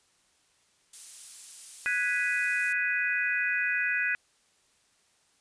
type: noise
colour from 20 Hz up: violet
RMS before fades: -39 dBFS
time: 0.93-2.73 s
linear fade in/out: 5 ms
type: chord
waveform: sine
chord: G# minor seventh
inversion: third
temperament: equal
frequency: 1480 / 1661.2 / 1975.5 / 2489 Hz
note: F#6 / G#6 / B6 / D#7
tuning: 0 / 0 / 0 / 0 cents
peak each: -31 dBFS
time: 1.86-4.15 s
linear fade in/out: 0 ms
effects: white hiss -67 dBFS RMS until 5.4 s + resampled to 22050 Hz